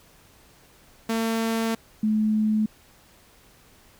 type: tone pair in turn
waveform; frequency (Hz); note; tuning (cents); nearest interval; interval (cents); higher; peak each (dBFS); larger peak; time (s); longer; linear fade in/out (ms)
sawtooth / sine; 225.9 / 215.3; A3 / A3; +46 / -37; minor second; 83; first; -19; neither; 1.09-1.75 / 2.03-2.66; first; 5
effects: pink hiss -55 dBFS RMS until 3.99 s